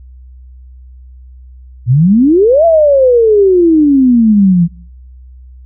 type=exponential two-way sweep; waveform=sine; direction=up then down; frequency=113.3 to 681 to 165.3 Hz; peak=-4 dBFS; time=1.86-4.68 s; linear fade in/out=50 ms; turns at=2.65 s; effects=noise-tail reverb RT60 0.6 s tail -22 dB re dry + added 63 Hz sine -32 dBFS peak until 5.65 s